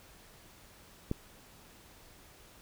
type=click; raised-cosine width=3 ms; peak=-18 dBFS; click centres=1.114 s; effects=pink hiss -57 dBFS RMS until 2.61 s